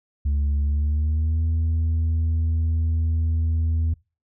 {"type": "tone with pitch glide", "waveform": "sine", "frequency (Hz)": [71.8, 81.06], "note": ["D2", "E2"], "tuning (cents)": [-39, -29], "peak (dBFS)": -16, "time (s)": [0.25, 3.94], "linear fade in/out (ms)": 10, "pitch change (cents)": 210, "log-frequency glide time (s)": [0.63, 1.43], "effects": ["noise-tail reverb RT60 0.3 s tail -26 dB re dry", "tanh soft clip ceiling -18 dBFS"]}